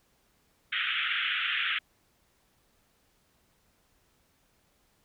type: band-pass noise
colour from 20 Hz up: white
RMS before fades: -30 dBFS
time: 0.72-1.79 s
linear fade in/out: 10 ms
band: 1300 to 3400 Hz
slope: 96 dB/octave
effects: pink hiss -69 dBFS RMS until 5.04 s